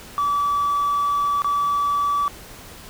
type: tone with dropouts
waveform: triangle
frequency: 1151 Hz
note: D6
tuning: 35 cents flat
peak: -15 dBFS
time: 0.18-2.28 s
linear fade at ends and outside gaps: 0 ms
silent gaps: 1.42-1.445 s
effects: tanh soft clip ceiling -14 dBFS + pink hiss -41 dBFS RMS until 2.89 s